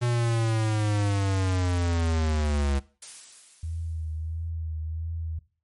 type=linear sweep; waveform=square; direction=down; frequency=121.7 to 68.4 Hz; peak=-23 dBFS; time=0.01-2.8 s; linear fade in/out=20 ms
type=noise with exponential decay; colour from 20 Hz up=blue; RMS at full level=-37 dBFS; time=3.02-4.5 s; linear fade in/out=5 ms; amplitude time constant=320 ms
type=tone with vibrato; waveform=sine; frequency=80.7 Hz; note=E2; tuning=36 cents flat; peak=-29 dBFS; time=3.63-5.39 s; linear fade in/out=5 ms; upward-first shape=triangle; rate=1.5 Hz; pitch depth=51 cents each way
effects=noise-tail reverb RT60 0.4 s tail -19 dB re dry + MP3 48 kbps